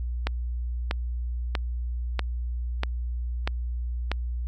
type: click train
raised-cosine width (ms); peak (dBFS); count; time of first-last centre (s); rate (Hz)
0.3; -10; 7; 0.27-4.116; 1.56
effects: added 60 Hz sine -27 dBFS peak until 4.47 s